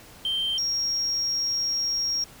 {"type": "tone pair in turn", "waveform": "triangle", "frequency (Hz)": [3136, 5588], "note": ["G7", "F8"], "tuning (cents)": [0, 0], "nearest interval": "minor seventh", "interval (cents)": 1000, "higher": "second", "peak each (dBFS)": -21, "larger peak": "neither", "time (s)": [[0.25, 0.58], [0.58, 2.24]], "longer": "second", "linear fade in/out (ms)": 2, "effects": ["tanh soft clip ceiling -20 dBFS", "pink hiss -48 dBFS RMS until 2.4 s"]}